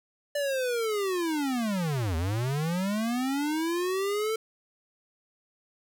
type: linear two-way sweep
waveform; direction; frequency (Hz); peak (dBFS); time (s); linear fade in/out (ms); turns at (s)
square; down then up; 587.3 to 77.78 to 447.8; -27; 0.35-4.36; 5; 2.16
effects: none